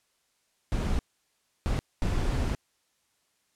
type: noise bursts at uneven times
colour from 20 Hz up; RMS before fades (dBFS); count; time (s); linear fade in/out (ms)
brown; -27; 3; 0.72-0.99 / 1.66-1.79 / 2.02-2.55; 0
effects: white hiss -72 dBFS RMS until 3.55 s + low-pass 10000 Hz 12 dB/octave